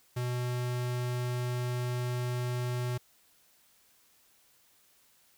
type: tone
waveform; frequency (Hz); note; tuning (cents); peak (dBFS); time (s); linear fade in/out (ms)
square; 123.47; B2; 0; -31; 0.16-2.98; 10
effects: white hiss -65 dBFS RMS until 5.37 s